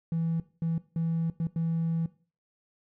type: tone bursts at uneven times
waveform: triangle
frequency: 164.81 Hz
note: E3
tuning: in tune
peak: -23 dBFS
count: 5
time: 0.12-0.4 / 0.62-0.78 / 0.96-1.3 / 1.4-1.47 / 1.56-2.06 s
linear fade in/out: 2 ms
effects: noise-tail reverb RT60 0.4 s tail -20 dB re dry + tanh soft clip ceiling -21 dBFS